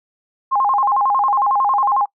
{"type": "tone with vibrato", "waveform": "sine", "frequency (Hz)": 932.3, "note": "A#5", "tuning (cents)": 0, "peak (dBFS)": -13, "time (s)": [0.51, 2.06], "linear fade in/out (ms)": 20, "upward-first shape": "square", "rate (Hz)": 11, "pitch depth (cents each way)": 230, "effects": ["noise-tail reverb RT60 0.1 s tail -24 dB re dry"]}